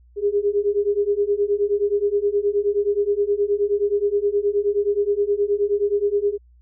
sine beating tone pair, 402.9 / 412.4 Hz, G4 / G#4, +48 / -12 cents, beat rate 9.5 Hz, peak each -21 / -20 dBFS, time 0.16-6.38 s, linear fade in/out 50 ms, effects added 60 Hz sine -49 dBFS peak until 6.61 s

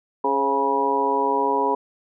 harmonic tone with a mistuned harmonic, 138.59 Hz, C#3, in tune, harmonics 2 / 3 / 4 / 5 / 6 / 7, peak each -29 / -24 / -29 / -32 / -27 / -21 dBFS, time 0.24-1.75 s, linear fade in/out 5 ms, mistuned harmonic 4, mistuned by -47 cents, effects none

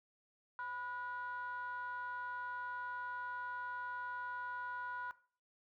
triangle ring-modulated tone, 230 Hz, A#3, 23 cents flat, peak -35 dBFS, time 0.59-5.11 s, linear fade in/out 0 ms, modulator 1220 Hz, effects noise-tail reverb RT60 0.4 s tail -17 dB re dry + tanh soft clip ceiling -32 dBFS

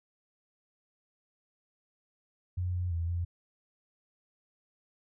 sine tone with pitch steps, 90.2 / 89.4 / 84 / 86.6 Hz, F#2 / F2 / E2 / F2, -44 / +41 / +33 / -14 cents, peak -29 dBFS, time 2.57-3.25 s, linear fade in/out 10 ms, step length 170 ms, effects none

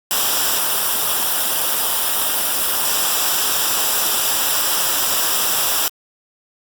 white noise with comb filter, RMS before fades -18 dBFS, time 0.11-5.88 s, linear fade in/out 0 ms, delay 0.46 ms, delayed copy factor -0.65, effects Opus 48 kbps

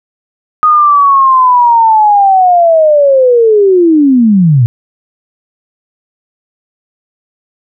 sine linear sweep, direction down, 1244.5 to 111.5 Hz, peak -3 dBFS, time 0.63-4.66 s, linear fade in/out 0 ms, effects none

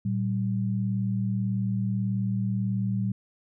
sine tone pair together, 114.88 / 193.2 Hz, A#2 / G3, -25 / -25 cents, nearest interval major sixth, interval 900 cents, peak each -27 dBFS, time 0.05-3.12 s, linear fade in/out 5 ms, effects none

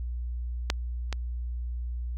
clicks, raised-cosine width 0.2 ms, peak -7 / -15 dBFS, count 2, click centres 0.701 / 1.127 s, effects added 60 Hz sine -30 dBFS peak until 2.17 s

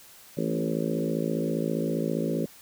harmonic tone with a mistuned harmonic, 55 Hz, A1, in tune, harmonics 3 / 4 / 5 / 6 / 7 / 8 / 9 / 10, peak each -31 / -32 / -33 / -34 / -34 / -35 / -36 / -36 dBFS, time 0.37-2.46 s, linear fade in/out 5 ms, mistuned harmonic 4, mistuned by +18 cents, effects white hiss -51 dBFS RMS until 2.61 s

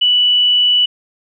sine tone, 2960 Hz, F#7, in tune, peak -9 dBFS, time 0.01-0.86 s, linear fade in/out 10 ms, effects none

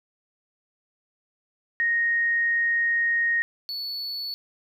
sine / triangle tone pair in turn, 1864.7 / 4435 Hz, A#6 / C#8, 0 / 0 cents, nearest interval octave + minor third, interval 1500 cents, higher second, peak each -20 / -28 dBFS, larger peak first, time 1.8-3.42 / 3.69-4.34 s, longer first, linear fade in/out 0 ms, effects none

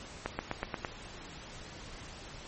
accelerating click train, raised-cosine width 0.5 ms, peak -17 dBFS, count 6, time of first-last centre 0.26-0.848 s, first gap 130 ms, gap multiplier 0.95, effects pink hiss -47 dBFS RMS until 2.47 s + MP3 32 kbps

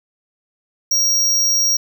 square tone, 5640 Hz, F8, 16 cents sharp, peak -14 dBFS, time 0.91-1.77 s, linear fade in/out 5 ms, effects 8-bit

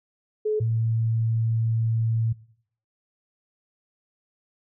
sine tone pair in turn, 427.7 / 113.28 Hz, A4 / A#2, -49 / -49 cents, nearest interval octave + major seventh, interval 2300 cents, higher first, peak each -21 dBFS, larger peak neither, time 0.45-0.6 / 0.6-2.33 s, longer second, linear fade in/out 10 ms, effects noise-tail reverb RT60 0.6 s tail -20 dB re dry

